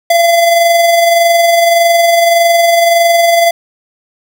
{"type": "tone with amplitude modulation", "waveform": "square", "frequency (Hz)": 680, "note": "F5", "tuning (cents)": -46, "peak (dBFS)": -5, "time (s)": [0.1, 3.51], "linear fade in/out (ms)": 5, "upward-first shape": "sine", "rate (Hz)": 21.7, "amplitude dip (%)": 35, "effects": []}